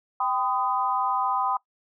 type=chord; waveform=sine; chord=G augmented; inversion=none; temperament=equal with one note detuned; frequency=784 / 1011.4 / 1244.5 Hz; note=G5 / B5 / D#6; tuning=0 / +41 / 0 cents; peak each=-27 / -26 / -28 dBFS; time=0.2-1.57 s; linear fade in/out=5 ms; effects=noise-tail reverb RT60 0.1 s tail -20 dB re dry

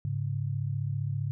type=tone pair together; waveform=sine; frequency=104.88 / 140 Hz; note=G#2 / C#3; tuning=+17 / +18 cents; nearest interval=perfect fourth; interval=501 cents; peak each=-31 / -31 dBFS; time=0.05-1.31 s; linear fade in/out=0 ms; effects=none

